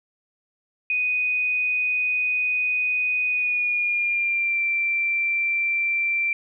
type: tone with pitch glide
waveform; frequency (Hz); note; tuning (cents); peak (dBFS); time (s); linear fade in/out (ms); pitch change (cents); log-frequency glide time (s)
sine; 2489 to 2352; D#7 to D7; 0 to +2; -20; 0.9-6.33; 2; -98; 3.27-4.61
effects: none